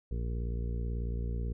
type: harmonic tone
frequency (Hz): 58.27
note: A#1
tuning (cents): 0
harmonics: 1 / 2 / 3 / 4 / 5 / 6 / 7 / 8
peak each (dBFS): -32 / -39 / -44 / -47 / -56 / -53 / -49 / -50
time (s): 0.11-1.53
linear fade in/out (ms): 5
effects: none